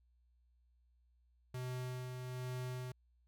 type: tone with tremolo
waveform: square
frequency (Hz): 126.5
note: B2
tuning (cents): +42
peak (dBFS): -40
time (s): 1.54-2.92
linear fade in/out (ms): 5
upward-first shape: sine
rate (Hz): 1.2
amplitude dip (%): 35
effects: added 60 Hz sine -69 dBFS peak until 3.27 s